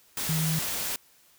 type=tone in noise; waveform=sine; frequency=159 Hz; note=D#3; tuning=38 cents sharp; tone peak=-25 dBFS; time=0.29-0.59 s; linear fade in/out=2 ms; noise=white; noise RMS=-31 dBFS; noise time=0.17-0.96 s; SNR=+3 dB; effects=white hiss -60 dBFS RMS until 1.38 s